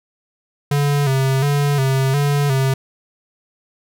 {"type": "tone with vibrato", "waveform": "square", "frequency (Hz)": 138.59, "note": "C#3", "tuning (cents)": 0, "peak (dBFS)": -15, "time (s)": [0.71, 2.74], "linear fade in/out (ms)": 5, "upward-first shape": "square", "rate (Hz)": 1.4, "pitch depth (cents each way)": 62, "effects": []}